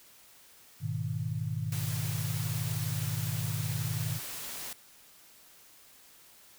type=chord; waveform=sine; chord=G# minor; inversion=none; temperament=equal with one note detuned; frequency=103.83 / 123.11 / 155.56 Hz; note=G#2 / B2 / D#3; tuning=0 / -5 / 0 cents; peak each=-35 dBFS; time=0.8-4.2 s; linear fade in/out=50 ms
type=noise; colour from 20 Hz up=white; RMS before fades=-40 dBFS; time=1.72-4.73 s; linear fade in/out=2 ms
effects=white hiss -57 dBFS RMS until 6.58 s